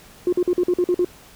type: tone bursts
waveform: sine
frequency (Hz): 356.5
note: F4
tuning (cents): +36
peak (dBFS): -14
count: 8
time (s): 0.27-1.047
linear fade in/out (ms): 2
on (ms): 56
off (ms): 47
effects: tanh soft clip ceiling -11 dBFS + pink hiss -47 dBFS RMS until 1.35 s